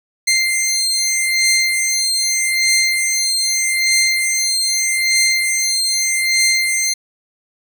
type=beating tone pair; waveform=15% pulse; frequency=2093 / 2093.81 Hz; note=C7 / C7; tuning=0 / +1 cents; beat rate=0.81 Hz; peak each=-11 dBFS; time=0.27-6.94 s; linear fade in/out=10 ms; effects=none